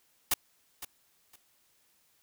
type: noise with echo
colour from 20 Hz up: white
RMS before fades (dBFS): -26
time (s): 0.31-0.34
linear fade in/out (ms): 5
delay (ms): 510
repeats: 2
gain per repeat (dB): -14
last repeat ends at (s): 1.36
effects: white hiss -69 dBFS RMS until 2.22 s